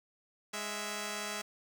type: tone pair together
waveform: 5% pulse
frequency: 207.7 / 659.3 Hz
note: G#3 / E5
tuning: 0 / 0 cents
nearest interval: octave + minor sixth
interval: 2000 cents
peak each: -28 dBFS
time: 0.53-1.42 s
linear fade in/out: 10 ms
effects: none